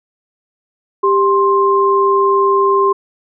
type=tone pair together; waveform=sine; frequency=394.7 / 1053.7 Hz; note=G4 / C6; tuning=+12 / +12 cents; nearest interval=octave + perfect fourth; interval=1700 cents; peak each=-12 dBFS; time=1.03-2.93 s; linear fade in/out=10 ms; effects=none